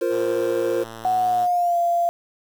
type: chord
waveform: triangle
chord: F suspended fourth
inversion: none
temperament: just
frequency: 349.2 / 465.6 / 523.8 Hz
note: F4 / Bb4 / C5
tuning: 0 / -2 / +2 cents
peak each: -22 dBFS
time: 0.01-0.84 s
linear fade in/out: 10 ms
type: tone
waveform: 5% pulse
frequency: 112.9 Hz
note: A2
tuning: 45 cents sharp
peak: -24 dBFS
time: 0.09-1.48 s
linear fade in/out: 50 ms
type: tone with pitch glide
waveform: sine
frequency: 740 to 690.4 Hz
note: F#5 to F5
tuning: 0 to -20 cents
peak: -17 dBFS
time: 1.05-2.09 s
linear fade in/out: 0 ms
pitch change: -120 cents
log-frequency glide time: 1.16-1.77 s
effects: 7-bit